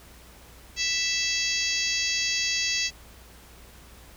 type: harmonic tone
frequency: 659.3 Hz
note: E5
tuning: in tune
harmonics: 3 / 4 / 5 / 6 / 7 / 8 / 9 / 10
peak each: -33 / -30 / -34 / -35 / -30 / -33 / -36 / -32 dBFS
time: 0.76-2.91 s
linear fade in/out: 50 ms
effects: added 60 Hz sine -51 dBFS peak until 4.16 s + pink hiss -51 dBFS RMS until 4.16 s